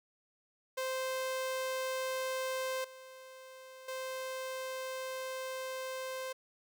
sawtooth tone with level steps, 521 Hz, C5, 7 cents flat, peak -30 / -46 / -34 dBFS, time 0.77-6.33 s, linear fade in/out 10 ms, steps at 2.84 / 3.88 s, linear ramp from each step 5 ms, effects none

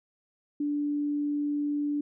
sine tone, 291.9 Hz, D4, 10 cents flat, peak -26 dBFS, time 0.6-2.01 s, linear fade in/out 5 ms, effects none

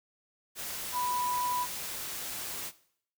sine tone in noise, 987.8 Hz, B5, in tune, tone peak -29 dBFS, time 0.92-1.67 s, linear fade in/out 50 ms, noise white, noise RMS -38 dBFS, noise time 0.55-2.72 s, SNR +6 dB, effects noise-tail reverb RT60 0.6 s tail -17 dB re dry

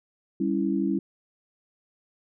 sine chord, C# diminished, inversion second, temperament equal with one note detuned, 197.13 / 277.2 / 329.6 Hz, G3 / C#4 / E4, +10 / 0 / 0 cents, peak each -27 dBFS, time 0.4-0.99 s, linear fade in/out 5 ms, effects none

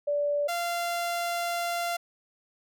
sine / sawtooth tone pair in turn, 581 / 690.9 Hz, D5 / F5, -19 / -19 cents, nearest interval minor third, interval 300 cents, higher second, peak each -24 dBFS, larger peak neither, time 0.07-0.48 / 0.48-1.97 s, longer second, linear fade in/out 10 ms, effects none

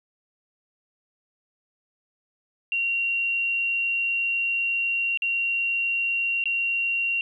sine tone with dropouts, 2754 Hz, F7, 25 cents flat, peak -22 dBFS, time 2.72-7.21 s, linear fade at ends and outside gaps 1 ms, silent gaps 5.174-5.221 / 6.44-6.456 s, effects 10-bit

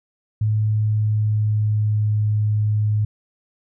sine tone with pitch glide, 107.5 to 106.08 Hz, A2 to G#2, -40 to +37 cents, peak -16 dBFS, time 0.41-3.05 s, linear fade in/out 5 ms, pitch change -23 cents, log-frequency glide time 0.58-2.14 s, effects none

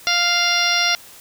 harmonic tone, 698.5 Hz, F5, in tune, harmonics 1 / 2 / 3 / 4 / 5 / 6 / 7 / 8, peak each -26 / -23 / -22 / -24 / -24 / -25 / -26 / -22 dBFS, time 0.07-0.95 s, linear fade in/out 0 ms, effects white hiss -43 dBFS RMS until 1.2 s

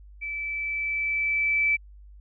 sine tone with level ramp, 2315 Hz, D7, 25 cents flat, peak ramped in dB -30 to -19 dBFS, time 0.21-1.77 s, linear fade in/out 20 ms, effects added 50 Hz sine -45 dBFS peak until 2.2 s

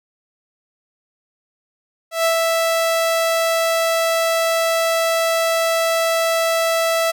sawtooth tone with ADSR envelope, 659.3 Hz, E5, in tune, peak -10 dBFS, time 2.11-7.12 s, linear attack 140 ms, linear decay 97 ms, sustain -2 dB, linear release 19 ms, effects none

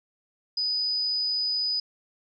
sine tone, 4978 Hz, D#8, in tune, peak -24 dBFS, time 0.57-1.8 s, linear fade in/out 5 ms, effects none

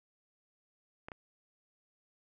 clicks, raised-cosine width 0.5 ms, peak -28 dBFS, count 2, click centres 1.085 / 1.118 s, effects none

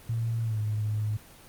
sine tone with pitch glide, 114.9 to 106.59 Hz, A#2 to G#2, -25 to +45 cents, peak -26 dBFS, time 0.09-1.17 s, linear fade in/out 5 ms, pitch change -130 cents, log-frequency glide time 0.42-0.6 s, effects pink hiss -51 dBFS RMS until 1.48 s + Opus 24 kbps

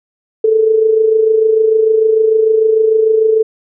sine tone with amplitude modulation, 440 Hz, A4, in tune, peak -5 dBFS, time 0.44-3.43 s, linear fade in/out 5 ms, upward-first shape sine, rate 26.7 Hz, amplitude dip 55%, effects none

